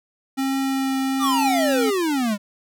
square tone with vibrato, 268.1 Hz, C4, 42 cents sharp, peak -21 dBFS, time 0.37-1.91 s, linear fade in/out 20 ms, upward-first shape triangle, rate 1.2 Hz, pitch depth 11 cents each way
square exponential sweep, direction down, 1244.5 to 196 Hz, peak -20 dBFS, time 1.19-2.38 s, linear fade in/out 50 ms
effects none

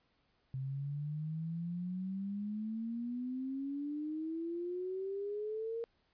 sine exponential sweep, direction up, 130.81 to 466.2 Hz, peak -36 dBFS, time 0.54-5.84 s, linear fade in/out 0 ms, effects pink hiss -75 dBFS RMS until 6.13 s + resampled to 11025 Hz

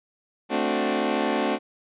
20% pulse chord, D dominant seventh, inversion second, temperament equal with one note detuned, 220 / 261.6 / 293.7 / 366 Hz, A3 / C4 / D4 / F#4, 0 / 0 / 0 / -19 cents, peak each -23 dBFS, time 0.49-1.59 s, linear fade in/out 50 ms, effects resampled to 8000 Hz

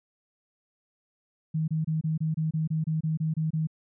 sine tone bursts, 158 Hz, D#3, 27 cents sharp, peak -24 dBFS, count 13, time 1.54-3.672 s, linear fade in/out 10 ms, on 140 ms, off 26 ms, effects none

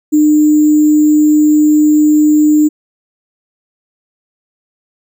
sine tone with sample-and-hold, 302.3 Hz, D#4, 50 cents flat, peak -5 dBFS, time 0.12-2.69 s, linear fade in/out 20 ms, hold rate 7350 Hz, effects none

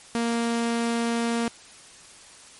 sawtooth tone, 233.1 Hz, A#3, in tune, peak -19 dBFS, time 0.15-1.48 s, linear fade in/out 0 ms, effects white hiss -48 dBFS RMS until 2.59 s + MP3 48 kbps

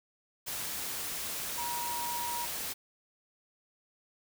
sine tone in noise, 953 Hz, A#5, 38 cents sharp, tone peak -35 dBFS, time 1.57-2.46 s, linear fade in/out 20 ms, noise white, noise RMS -37 dBFS, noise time 0.46-2.74 s, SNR -1 dB, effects none

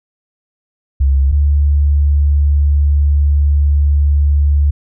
sine tone pair in turn, 68.2 / 72.26 Hz, C#2 / D2, -28 / -27 cents, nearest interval minor second, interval 101 cents, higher second, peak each -8 dBFS, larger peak neither, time 1-1.32 / 1.32-4.71 s, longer second, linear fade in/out 10 ms, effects none

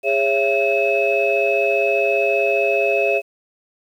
sine tone cluster, 408.9 / 553 / 668 / 2580 Hz, G#4 / C#5 / E5 / E7, -27 / -4 / +23 / -38 cents, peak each -20 dBFS, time 0.03-3.22 s, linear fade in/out 50 ms, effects tanh soft clip ceiling -7 dBFS + 8-bit

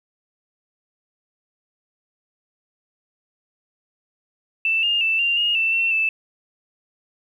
sine tone with pitch steps, 2659 / 2823 / 2655 / 2781 / 2854 / 2667 / 2703 / 2636 Hz, E7 / F7 / E7 / F7 / F7 / E7 / E7 / E7, +14 / +18 / +12 / -8 / +37 / +20 / +43 / -1 cents, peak -17 dBFS, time 4.65-6.09 s, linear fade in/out 2 ms, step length 180 ms, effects 9-bit

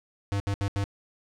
square tone bursts at uneven times, 100 Hz, G2, 35 cents sharp, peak -26 dBFS, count 4, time 0.32-0.4 / 0.47-0.54 / 0.61-0.68 / 0.76-0.84 s, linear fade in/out 0 ms, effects low-pass 8000 Hz 12 dB/octave + 10-bit

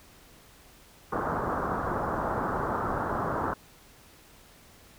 white low-pass noise, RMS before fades -30 dBFS, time 1.12-3.54 s, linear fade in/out 5 ms, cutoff 1400 Hz, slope 48 dB/octave, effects pink hiss -55 dBFS RMS until 4.98 s

